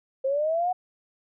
sine linear sweep, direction up, 523.3 to 741 Hz, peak -22 dBFS, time 0.24-0.73 s, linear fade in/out 10 ms, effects none

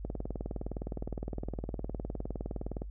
click train, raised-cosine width 2 ms, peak -23 dBFS, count 55, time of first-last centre 0.05-2.819 s, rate 19.5 Hz, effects noise-tail reverb RT60 0.1 s tail -20 dB re dry + added 50 Hz sine -39 dBFS peak until 2.9 s

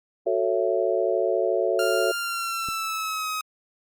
sine chord, F# minor seventh, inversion none, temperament just, 370 / 444 / 555 / 666 Hz, F#4 / A4 / C#5 / E5, 0 / +16 / +2 / +18 cents, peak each -26 dBFS, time 0.26-2.12 s, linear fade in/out 10 ms
sawtooth tone with pitch glide, 1396.9 to 1266.2 Hz, F6 to D#6, 0 to +30 cents, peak -23 dBFS, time 1.79-3.41 s, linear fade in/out 2 ms, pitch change -170 cents, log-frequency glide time 2.17-3.29 s
click, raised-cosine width 3 ms, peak -26 dBFS, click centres 2.687 s
effects Opus 48 kbps

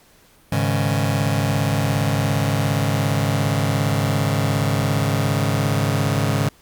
sawtooth chord, Ab suspended fourth, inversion none, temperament just, 103.83 / 138.43 / 155.74 Hz, Ab2 / Db3 / Eb3, 0 / -2 / +2 cents, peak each -17 / -17 / -20 dBFS, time 0.52-6.49 s, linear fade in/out 5 ms, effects pink hiss -53 dBFS RMS until 6.61 s + Opus 48 kbps

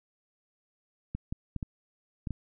clicks, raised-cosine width 5 ms, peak -21 dBFS, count 6, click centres 1.15 / 1.325 / 1.563 / 1.628 / 2.272 / 2.307 s, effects none

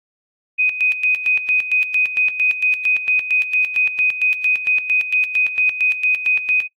sine tone with tremolo, 2503 Hz, D#7, 10 cents sharp, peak -13 dBFS, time 0.58-6.68 s, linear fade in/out 20 ms, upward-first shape square, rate 4.4 Hz, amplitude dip 70%, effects noise-tail reverb RT60 0.1 s tail -20 dB re dry + AAC 64 kbps

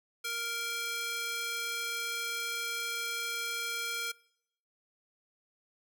square tone with high-pass filter, 466.2 Hz, A#4, in tune, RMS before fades -36 dBFS, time 0.24-4.12 s, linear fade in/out 10 ms, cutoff 1800 Hz, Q 0.88, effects noise-tail reverb RT60 0.7 s tail -23 dB re dry

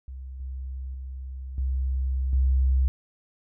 sine tone with level steps, 65.4 Hz, C2, in tune, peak -35 / -31 / -33 / -23 / -18 dBFS, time 0.08-2.88 s, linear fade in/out 0 ms, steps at 0.4 / 0.94 / 1.58 / 2.33 s, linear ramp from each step 2 ms, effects none

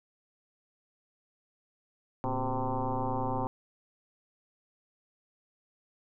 sine tone with frequency modulation, 395.3 Hz, G4, 15 cents sharp, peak -28 dBFS, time 2.24-3.47 s, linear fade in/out 0 ms, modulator 127 Hz, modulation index 4.9, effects none

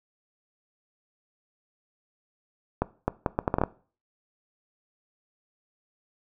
accelerating click train, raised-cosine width 1 ms, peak -9 dBFS, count 9, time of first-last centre 2.82-3.637 s, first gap 260 ms, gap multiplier 0.7, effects noise-tail reverb RT60 0.4 s tail -19 dB re dry

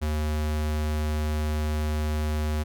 square tone, 76.2 Hz, D#2, 36 cents flat, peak -25 dBFS, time 0.01-2.64 s, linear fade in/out 20 ms, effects none

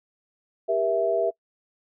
sine chord, E diminished, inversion first, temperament just, 395.6 / 474.7 / 659.3 Hz, G4 / Bb4 / E5, +16 / +31 / 0 cents, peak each -27 / -27 / -22 dBFS, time 0.68-1.31 s, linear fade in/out 20 ms, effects noise-tail reverb RT60 0.1 s tail -24 dB re dry

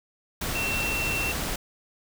sine tone in noise, 2706 Hz, E7, 45 cents sharp, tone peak -27 dBFS, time 0.55-1.32 s, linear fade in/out 5 ms, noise pink, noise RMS -30 dBFS, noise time 0.41-1.56 s, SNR 0 dB, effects none

